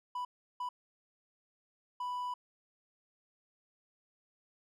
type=tone bursts at uneven times; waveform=triangle; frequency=989 Hz; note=B5; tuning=2 cents sharp; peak=-33 dBFS; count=3; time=0.15-0.25 / 0.6-0.69 / 2-2.34 s; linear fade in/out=5 ms; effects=none